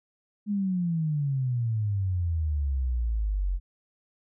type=exponential sweep; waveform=sine; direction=down; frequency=210.8 to 43.86 Hz; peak=-24 dBFS; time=0.46-3.6 s; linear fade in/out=50 ms; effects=none